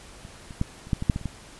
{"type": "clicks", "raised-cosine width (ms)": 5, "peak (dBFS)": [-29, -27, -11, -29, -10, -16, -6, -16, -28, -16], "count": 10, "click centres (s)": [0.251, 0.508, 0.614, 0.871, 0.932, 1.024, 1.098, 1.161, 1.213, 1.257], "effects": ["pink hiss -47 dBFS RMS until 1.59 s", "resampled to 24000 Hz"]}